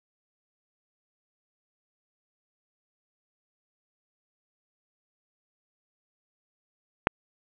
click, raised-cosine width 0.5 ms, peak -3 dBFS, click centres 7.071 s, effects resampled to 8000 Hz + 7-bit

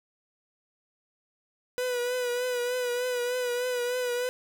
45% pulse tone with vibrato, 493.7 Hz, B4, 1 cent flat, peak -27 dBFS, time 1.78-4.29 s, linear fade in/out 0 ms, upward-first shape triangle, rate 3.3 Hz, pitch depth 44 cents each way, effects none

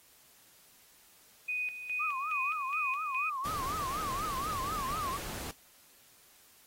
sine tone with tremolo, 2489 Hz, D#7, in tune, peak -31 dBFS, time 1.48-3.3 s, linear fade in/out 10 ms, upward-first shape square, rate 2.4 Hz, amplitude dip 65%
sine tone with vibrato, 1153 Hz, D6, 32 cents flat, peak -33 dBFS, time 1.99-5.18 s, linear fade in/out 20 ms, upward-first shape triangle, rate 4.1 Hz, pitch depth 210 cents each way
pink noise, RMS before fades -41 dBFS, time 3.45-5.51 s, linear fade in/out 0 ms
effects white hiss -61 dBFS RMS until 6.66 s + AAC 48 kbps

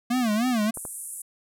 square tone with vibrato, 231.2 Hz, A#3, 14 cents flat, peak -22 dBFS, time 0.1-0.71 s, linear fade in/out 10 ms, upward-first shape sine, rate 3.3 Hz, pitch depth 180 cents each way
pink band-pass noise, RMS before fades -37 dBFS, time 0.74-1.22 s, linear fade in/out 5 ms, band 8700 to 11000 Hz, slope 48 dB/octave
clicks, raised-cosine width 1 ms, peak -23 dBFS, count 2, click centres 0.773 / 0.852 s
effects none

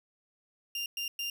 30% pulse tone bursts, 2794 Hz, F7, in tune, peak -30 dBFS, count 3, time 0.75-1.3 s, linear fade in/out 2 ms, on 110 ms, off 110 ms, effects none

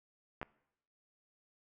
clicks, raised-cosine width 0.5 ms, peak -25 dBFS, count 2, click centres 0.415 / 0.429 s, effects noise-tail reverb RT60 0.8 s tail -22 dB re dry

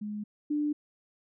sine tone pair in turn, 209.4 / 296.7 Hz, G#3 / D4, +15 / +18 cents, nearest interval tritone, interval 603 cents, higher second, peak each -33 / -26 dBFS, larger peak second, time 0.01-0.24 / 0.5-0.73 s, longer neither, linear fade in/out 10 ms, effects none

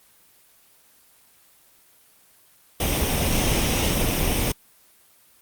pink noise with comb filter, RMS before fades -22 dBFS, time 2.8-4.52 s, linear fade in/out 5 ms, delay 0.34 ms, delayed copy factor +0.5, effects white hiss -56 dBFS RMS until 5.41 s + Opus 24 kbps

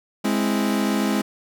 40% pulse chord, Ab augmented, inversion none, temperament equal, 207.7 / 261.6 / 329.6 Hz, Ab3 / C4 / E4, 0 / 0 / 0 cents, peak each -21 / -24 / -26 dBFS, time 0.24-1.22 s, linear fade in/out 10 ms, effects none

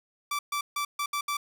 sawtooth tone bursts at uneven times, 1163 Hz, D6, 17 cents flat, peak -24 dBFS, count 6, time 0.31-0.39 / 0.52-0.61 / 0.76-0.85 / 0.99-1.06 / 1.13-1.21 / 1.28-1.37 s, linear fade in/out 5 ms, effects none

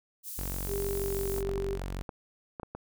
white high-pass noise, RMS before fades -40 dBFS, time 0.23-1.43 s, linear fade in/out 50 ms, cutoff 7800 Hz, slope 12 dB/octave
sawtooth tone, 46.28 Hz, F#1, 1 cent sharp, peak -30 dBFS, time 0.38-2.02 s, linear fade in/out 0 ms
sine tone with pitch glide, 399.8 to 393.8 Hz, G4 to G4, +34 to +8 cents, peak -31 dBFS, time 0.67-1.79 s, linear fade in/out 50 ms, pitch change -26 cents, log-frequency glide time 0.81-1.21 s
clicks, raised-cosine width 1 ms, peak -24 dBFS, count 8, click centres 1.38 / 1.491 / 1.578 / 1.818 / 2.092 / 2.598 / 2.632 / 2.75 s
effects none

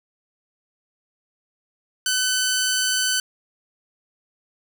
10% pulse tone, 1511 Hz, F#6, 36 cents sharp, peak -11 dBFS, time 2.06-3.2 s, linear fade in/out 2 ms, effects none

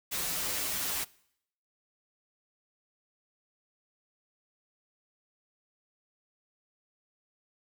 white noise with comb filter, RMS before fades -33 dBFS, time 0.11-1.05 s, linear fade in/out 20 ms, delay 8.9 ms, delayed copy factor -0.75, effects noise-tail reverb RT60 0.7 s tail -22 dB re dry

